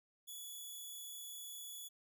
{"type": "tone", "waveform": "10% pulse", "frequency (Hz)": 3413, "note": "G#7", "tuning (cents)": 47, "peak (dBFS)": -39, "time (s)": [0.27, 1.89], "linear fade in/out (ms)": 20, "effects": []}